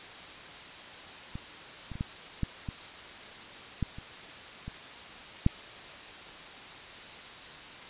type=clicks; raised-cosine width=5 ms; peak=-25 / -27 / -28 / -18 / -16 / -22 / -16 / -30 / -26 / -9 dBFS; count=10; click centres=1.355 / 1.917 / 1.955 / 2.009 / 2.433 / 2.688 / 3.827 / 3.985 / 4.68 / 5.464 s; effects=white hiss -45 dBFS RMS until 7.89 s + resampled to 8000 Hz